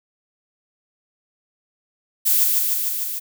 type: noise with echo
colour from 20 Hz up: violet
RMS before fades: -17 dBFS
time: 2.25-2.45 s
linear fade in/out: 20 ms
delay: 150 ms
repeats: 5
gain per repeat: -2 dB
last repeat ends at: 3.2 s
effects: none